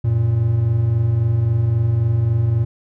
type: tone pair together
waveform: triangle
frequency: 92.5 / 116.21 Hz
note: F#2 / A#2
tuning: 0 / -5 cents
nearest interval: major third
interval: 395 cents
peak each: -20 / -13 dBFS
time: 0.04-2.65 s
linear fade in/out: 10 ms
effects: none